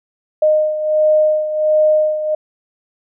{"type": "beating tone pair", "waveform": "sine", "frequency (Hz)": [615, 616.4], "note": ["D#5", "D#5"], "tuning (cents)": [-20, -16], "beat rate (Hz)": 1.4, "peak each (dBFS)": [-12, -18], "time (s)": [0.42, 2.35], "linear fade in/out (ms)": 5, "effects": []}